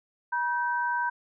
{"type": "tone pair together", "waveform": "sine", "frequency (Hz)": [962, 1550], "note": ["B5", "G6"], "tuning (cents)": [-46, -20], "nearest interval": "minor sixth", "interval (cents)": 826, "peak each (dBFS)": [-27, -29], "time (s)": [0.32, 1.1], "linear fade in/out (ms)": 10, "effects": []}